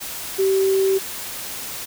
sine tone in noise, 385.6 Hz, G4, 28 cents flat, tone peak -15 dBFS, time 0.38-0.99 s, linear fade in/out 20 ms, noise white, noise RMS -31 dBFS, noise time 0-1.86 s, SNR +13 dB, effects none

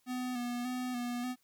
square tone with vibrato, 246.9 Hz, B3, in tune, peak -35 dBFS, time 0.06-1.36 s, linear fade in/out 50 ms, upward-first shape square, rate 1.7 Hz, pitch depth 31 cents each way, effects white hiss -73 dBFS RMS until 1.43 s

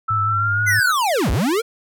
sine tone with pitch glide, 1318.5 to 1488.5 Hz, E6 to F#6, 0 to +10 cents, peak -17 dBFS, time 0.08-0.92 s, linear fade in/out 10 ms, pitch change +210 cents, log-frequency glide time 0.26-0.74 s
sine tone with vibrato, 103.83 Hz, G#2, in tune, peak -22 dBFS, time 0.1-0.8 s, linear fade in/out 10 ms, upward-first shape sine, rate 6.3 Hz, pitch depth 56 cents each way
square linear two-way sweep, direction down then up, 2093 to 43.65 to 482.1 Hz, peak -17 dBFS, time 0.66-1.62 s, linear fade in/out 20 ms, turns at 1.31 s
effects none

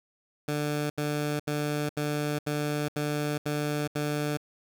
15% pulse tone bursts, 148.2 Hz, D3, 16 cents sharp, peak -21 dBFS, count 8, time 0.48-4.372 s, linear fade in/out 5 ms, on 420 ms, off 76 ms, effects none

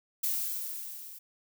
violet noise with level ramp, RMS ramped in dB -29 to -47 dBFS, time 0.23-1.19 s, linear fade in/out 10 ms, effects none

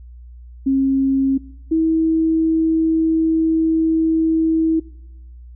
sine tone pair in turn, 270 / 322.5 Hz, C#4 / E4, -45 / -38 cents, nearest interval minor third, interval 307 cents, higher second, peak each -13 / -13 dBFS, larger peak neither, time 0.66-1.38 / 1.71-4.8 s, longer second, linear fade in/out 10 ms, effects noise-tail reverb RT60 0.9 s tail -22 dB re dry + added 60 Hz sine -36 dBFS peak until 5.55 s

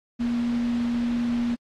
sine tone in noise, 238.2 Hz, A#3, 38 cents sharp, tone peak -22 dBFS, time 0.19-1.56 s, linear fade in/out 20 ms, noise pink, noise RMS -39 dBFS, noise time 0.19-1.56 s, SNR +14 dB, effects low-pass 4000 Hz 12 dB/octave + AAC 48 kbps

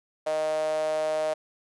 sawtooth tone with high-pass filter, 155.56 Hz, D#3, in tune, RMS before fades -27 dBFS, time 0.26-1.34 s, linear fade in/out 10 ms, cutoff 610 Hz, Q 8.5, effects resampled to 24000 Hz

